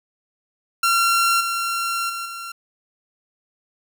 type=tone with level steps; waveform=sawtooth; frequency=1369 Hz; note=F6; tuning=35 cents flat; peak=-12 / -18 / -23 / -27 dBFS; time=0.83-2.52 s; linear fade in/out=5 ms; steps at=1.4 / 2.09 / 2.25 s; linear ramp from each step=10 ms; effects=none